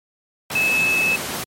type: tone in noise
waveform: sine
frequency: 2600 Hz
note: E7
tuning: 24 cents flat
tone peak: -16 dBFS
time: 0.55-1.16 s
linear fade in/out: 5 ms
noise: pink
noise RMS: -26 dBFS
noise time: 0.5-1.44 s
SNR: +7 dB
effects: high-pass 150 Hz 12 dB/octave + MP3 64 kbps